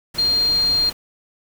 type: tone in noise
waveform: sine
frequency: 4200 Hz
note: C8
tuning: 6 cents sharp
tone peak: -15 dBFS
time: 0.18-0.9 s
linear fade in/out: 10 ms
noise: pink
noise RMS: -33 dBFS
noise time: 0.14-0.93 s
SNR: +15 dB
effects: none

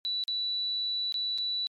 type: tone with dropouts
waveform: sine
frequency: 3951 Hz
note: B7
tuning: in tune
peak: -28 dBFS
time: 0.05-1.67 s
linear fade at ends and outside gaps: 0 ms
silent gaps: 0.238-0.28 / 1.123-1.142 / 1.378-1.384 s
effects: MP3 64 kbps

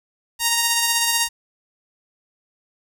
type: tone with tremolo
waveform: 5% pulse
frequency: 932.3 Hz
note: A#5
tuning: in tune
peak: -4 dBFS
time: 0.39-1.29 s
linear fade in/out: 50 ms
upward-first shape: sine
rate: 16 Hz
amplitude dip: 30%
effects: 7-bit

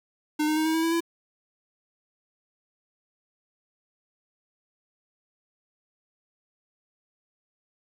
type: tone with pitch steps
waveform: square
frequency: 303.2 / 308.3 / 313.5 / 318.8 / 324.2 / 329.7 / 335.3 Hz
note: D#4 / D#4 / D#4 / D#4 / E4 / E4 / E4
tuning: -45 / -16 / +13 / +42 / -29 / 0 / +30 cents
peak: -23 dBFS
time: 0.39-1.006 s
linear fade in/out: 10 ms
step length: 88 ms
effects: 10-bit

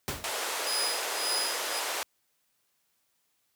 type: noise with exponential decay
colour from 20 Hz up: pink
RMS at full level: -29 dBFS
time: 0.08-0.41 s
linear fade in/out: 0 ms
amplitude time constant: 70 ms
type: band-pass noise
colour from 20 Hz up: pink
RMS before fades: -33 dBFS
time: 0.24-2.03 s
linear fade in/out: 0 ms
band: 460 to 13000 Hz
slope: 24 dB/octave
type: tone with tremolo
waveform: 30% pulse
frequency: 4978 Hz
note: D#8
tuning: in tune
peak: -25 dBFS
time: 0.66-1.8 s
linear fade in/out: 10 ms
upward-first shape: sine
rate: 1.8 Hz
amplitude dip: 95%
effects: white hiss -74 dBFS RMS until 3.55 s + high-pass 60 Hz 12 dB/octave

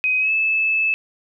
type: tone with pitch glide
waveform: sine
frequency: 2516 to 2614 Hz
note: D#7 to E7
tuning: +19 to -15 cents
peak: -16 dBFS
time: 0.04-0.94 s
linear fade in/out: 0 ms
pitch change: +66 cents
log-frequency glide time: 0.19-0.32 s
effects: none

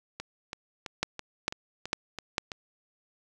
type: two click trains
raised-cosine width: 0.2 ms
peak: -9 / -19 dBFS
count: 4 / 8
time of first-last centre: 1.03-2.381 / 0.2-2.518 s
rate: 2.22 / 3.02 Hz
effects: none

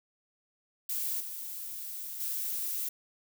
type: noise with level steps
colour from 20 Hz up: violet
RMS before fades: -33 / -40 / -34 dBFS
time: 0.89-2.89 s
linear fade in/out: 5 ms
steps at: 1.2 / 2.2 s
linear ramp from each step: 5 ms
effects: none

